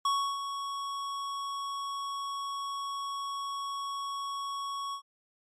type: tone with ADSR envelope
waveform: square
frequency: 1112 Hz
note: C#6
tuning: 5 cents sharp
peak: -25 dBFS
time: 0.05-5.02 s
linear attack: 4 ms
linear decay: 320 ms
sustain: -9 dB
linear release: 87 ms
effects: low-pass 8000 Hz 12 dB/octave + MP3 64 kbps